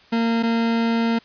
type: tone pair in turn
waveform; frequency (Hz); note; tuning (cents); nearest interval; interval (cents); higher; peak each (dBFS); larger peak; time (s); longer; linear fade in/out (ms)
40% pulse; 229.9 / 229.9; A#3 / A#3; -24 / -24; unison; 0; neither; -17; neither; 0.12-0.43 / 0.43-1.19; second; 10
effects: white hiss -51 dBFS RMS until 1.24 s + resampled to 11025 Hz